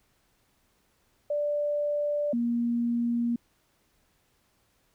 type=tone pair in turn; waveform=sine; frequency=587.3 / 236.5 Hz; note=D5 / A#3; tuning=0 / +25 cents; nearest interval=octave + major third; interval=1575 cents; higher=first; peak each=-25 / -24 dBFS; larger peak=second; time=1.3-2.33 / 2.33-3.36 s; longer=neither; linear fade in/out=5 ms; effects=pink hiss -69 dBFS RMS until 4.94 s